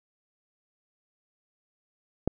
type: click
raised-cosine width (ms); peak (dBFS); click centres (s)
2; -11; 2.276
effects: none